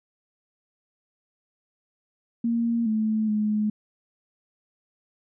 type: tone with pitch steps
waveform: sine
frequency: 232.7 / 217.6 / 212.1 Hz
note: A#3 / A3 / G#3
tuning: -3 / -19 / +37 cents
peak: -21 dBFS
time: 2.44-3.7 s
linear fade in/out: 5 ms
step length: 420 ms
effects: none